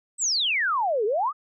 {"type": "exponential two-way sweep", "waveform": "sine", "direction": "down then up", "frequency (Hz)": [8372, 397.8, 1295], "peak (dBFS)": -21, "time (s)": [0.18, 1.33], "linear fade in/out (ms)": 50, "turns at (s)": 1.05, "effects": []}